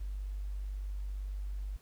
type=tone; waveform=sine; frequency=49 Hz; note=G1; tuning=in tune; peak=-35 dBFS; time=0-1.77 s; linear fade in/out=10 ms; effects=pink hiss -64 dBFS RMS until 1.81 s